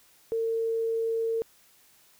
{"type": "tone", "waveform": "sine", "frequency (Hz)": 453.7, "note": "A#4", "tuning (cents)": -47, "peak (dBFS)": -25, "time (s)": [0.32, 1.42], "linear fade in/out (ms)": 0, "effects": ["white hiss -60 dBFS RMS until 2.19 s"]}